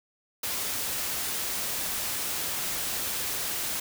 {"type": "noise", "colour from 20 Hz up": "white", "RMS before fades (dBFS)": -31, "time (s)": [0.43, 3.8], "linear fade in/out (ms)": 5, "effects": []}